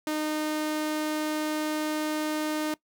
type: tone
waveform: sawtooth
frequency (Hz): 306.7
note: D#4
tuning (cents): -25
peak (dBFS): -23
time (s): 0.07-2.74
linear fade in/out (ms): 2
effects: noise-tail reverb RT60 0.1 s tail -20 dB re dry